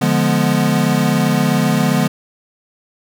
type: chord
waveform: square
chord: D diminished seventh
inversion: none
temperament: equal with one note detuned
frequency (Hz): 146.83 / 174.61 / 209.7 / 246.9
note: D3 / F3 / Ab3 / Cb4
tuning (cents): 0 / 0 / +17 / 0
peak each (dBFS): -19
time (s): 0.01-2.08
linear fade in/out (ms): 10
effects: none